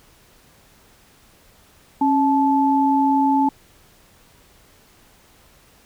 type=tone pair together; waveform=sine; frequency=273.6 / 868.6 Hz; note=C#4 / A5; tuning=-23 / -23 cents; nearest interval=octave + minor sixth; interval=2000 cents; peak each=-17 dBFS; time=2.01-3.49 s; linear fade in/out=5 ms; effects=pink hiss -53 dBFS RMS until 5.85 s